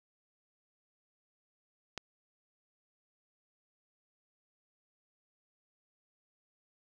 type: click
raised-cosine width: 0.2 ms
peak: -20 dBFS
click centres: 1.977 s
effects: none